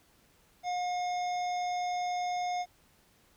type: harmonic tone with a mistuned harmonic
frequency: 717 Hz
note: F5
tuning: 45 cents sharp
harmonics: 1 / 3 / 5 / 7 / 9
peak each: -30 / -43 / -48 / -49 / -50 dBFS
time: 0.63-2.66 s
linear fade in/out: 50 ms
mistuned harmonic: 7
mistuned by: +46 cents
effects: pink hiss -65 dBFS RMS until 3.36 s